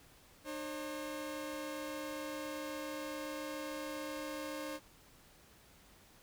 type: tone pair together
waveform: sawtooth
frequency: 302.9 / 538.5 Hz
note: D#4 / C5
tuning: -46 / +50 cents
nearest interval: minor seventh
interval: 996 cents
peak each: -39 / -39 dBFS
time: 0.44-4.8 s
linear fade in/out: 50 ms
effects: pink hiss -62 dBFS RMS until 6.22 s